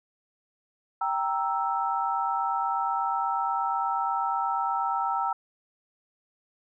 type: chord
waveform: sine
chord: E diminished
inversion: first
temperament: equal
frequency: 784 / 932.3 / 1318.5 Hz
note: G5 / Bb5 / E6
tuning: 0 / 0 / 0 cents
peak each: -29 dBFS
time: 1.01-5.33 s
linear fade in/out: 5 ms
effects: none